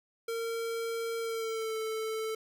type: tone with pitch glide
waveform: square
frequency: 458.5 to 440.6 Hz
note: A#4 to A4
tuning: -29 to +2 cents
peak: -33 dBFS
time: 0.28-2.35 s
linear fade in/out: 5 ms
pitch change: -69 cents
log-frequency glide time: 1.19-1.77 s
effects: none